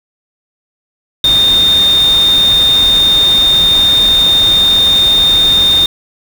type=tone in noise; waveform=sine; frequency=3648 Hz; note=A#7; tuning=38 cents flat; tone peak=-6 dBFS; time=1.24-5.86 s; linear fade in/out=2 ms; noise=pink; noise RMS=-21 dBFS; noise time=1.24-5.86 s; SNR=+12 dB; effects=none